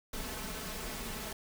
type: noise with comb filter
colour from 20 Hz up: pink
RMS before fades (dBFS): -40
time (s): 0.13-1.33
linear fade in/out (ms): 5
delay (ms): 4.6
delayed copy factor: +0.55
effects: none